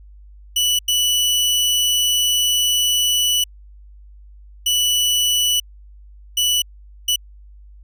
sawtooth tone bursts at uneven times, 2960 Hz, F#7, in tune, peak -12 dBFS, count 5, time 0.56-0.79 / 0.88-3.44 / 4.66-5.6 / 6.37-6.62 / 7.08-7.16 s, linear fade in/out 5 ms, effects added 50 Hz sine -40 dBFS peak until 7.83 s

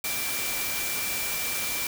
sine tone in noise, 2349 Hz, D7, in tune, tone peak -34 dBFS, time 0.04-1.87 s, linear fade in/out 2 ms, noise white, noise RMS -30 dBFS, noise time 0.04-1.87 s, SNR -7 dB, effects none

